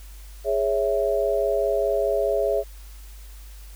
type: chord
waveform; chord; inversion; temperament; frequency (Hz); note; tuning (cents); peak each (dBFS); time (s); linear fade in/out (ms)
sine; C# minor; second; equal; 415.3 / 554.4 / 659.3; G#4 / C#5 / E5; 0 / 0 / 0; -24; 0.44-2.64; 50
effects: added 50 Hz sine -39 dBFS peak until 3.75 s + white hiss -51 dBFS RMS until 3.75 s

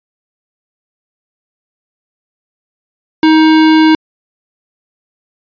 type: tone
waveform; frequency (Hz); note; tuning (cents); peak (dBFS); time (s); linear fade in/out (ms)
square; 315.2; D#4; +23; -5; 3.23-3.95; 2
effects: resampled to 11025 Hz

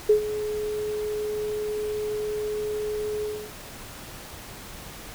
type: tone with ADSR envelope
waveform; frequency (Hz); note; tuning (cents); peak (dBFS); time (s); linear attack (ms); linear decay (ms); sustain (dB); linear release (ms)
sine; 423.3; G#4; +33; -12; 0.09-3.52; 8; 100; -14; 280
effects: pink hiss -41 dBFS RMS until 5.14 s

